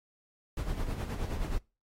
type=noise with tremolo; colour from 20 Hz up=brown; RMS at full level=-31 dBFS; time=0.57-1.58 s; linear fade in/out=2 ms; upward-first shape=sine; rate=9.5 Hz; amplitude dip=55%; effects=noise-tail reverb RT60 0.3 s tail -24 dB re dry + AAC 48 kbps